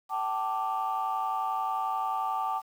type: chord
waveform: sine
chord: G suspended second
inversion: none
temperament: equal with one note detuned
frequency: 768.7 / 880 / 1174.7 Hz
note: G5 / A5 / D6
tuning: -34 / 0 / 0 cents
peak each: -31 dBFS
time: 0.09-2.62 s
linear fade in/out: 50 ms
effects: tanh soft clip ceiling -21 dBFS + 9-bit